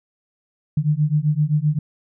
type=beating tone pair; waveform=sine; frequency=146.83 / 154.53 Hz; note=D3 / D#3; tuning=0 / -12 cents; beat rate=7.7 Hz; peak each=-19 dBFS; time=0.77-1.79 s; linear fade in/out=5 ms; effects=none